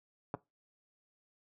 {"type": "clicks", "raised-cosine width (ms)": 1, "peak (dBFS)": [-22, -25], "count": 2, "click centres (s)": [0.341, 0.348], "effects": ["noise-tail reverb RT60 0.2 s tail -19 dB re dry", "high-pass 80 Hz 12 dB/octave"]}